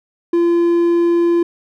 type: tone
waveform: triangle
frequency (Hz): 342.4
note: F4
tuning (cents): -34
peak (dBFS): -9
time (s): 0.33-1.43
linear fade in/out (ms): 5
effects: none